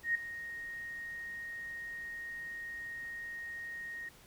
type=tone with ADSR envelope; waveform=sine; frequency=1864.7 Hz; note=A#6; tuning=in tune; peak=-26 dBFS; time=0.03-4.09 s; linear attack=120 ms; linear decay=6 ms; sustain=-14 dB; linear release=5 ms; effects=pink hiss -59 dBFS RMS until 4.26 s